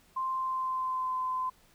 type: tone with pitch glide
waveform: sine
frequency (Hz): 1046.5 to 1026.1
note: C6 to C6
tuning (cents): 0 to -34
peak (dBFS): -29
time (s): 0.16-1.5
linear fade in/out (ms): 10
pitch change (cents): -34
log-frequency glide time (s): 0.32-1.18
effects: pink hiss -63 dBFS RMS until 1.74 s